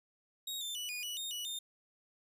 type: tone with pitch steps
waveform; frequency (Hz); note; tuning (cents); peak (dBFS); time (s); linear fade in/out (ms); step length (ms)
sawtooth; 3771 / 3563 / 2957 / 2455 / 2944 / 3686 / 2940 / 3633; A#7 / A7 / F#7 / D#7 / F#7 / A#7 / F#7 / A#7; +19 / +21 / -2 / -24 / -9 / -20 / -12 / -45; -35; 0.47-1.59; 5; 140
effects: none